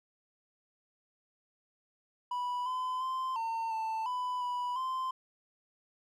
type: tone with pitch steps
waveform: triangle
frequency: 984 / 1017 / 1038 / 907 / 888 / 997 / 984 / 1038 Hz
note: B5 / C6 / C6 / A#5 / A5 / B5 / B5 / C6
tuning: -7 / -50 / -14 / -48 / +16 / +16 / -7 / -14 cents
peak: -30 dBFS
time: 2.31-5.11 s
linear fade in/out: 5 ms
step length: 350 ms
effects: none